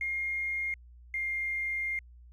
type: tone pair in turn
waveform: triangle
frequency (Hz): 2130 / 2114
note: C7 / C7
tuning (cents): +30 / +17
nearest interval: unison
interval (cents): 13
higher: first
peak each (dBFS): -26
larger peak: neither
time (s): 0.01-0.74 / 1.14-1.99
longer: second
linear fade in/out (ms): 2
effects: tanh soft clip ceiling -28 dBFS + added 60 Hz sine -50 dBFS peak until 2.32 s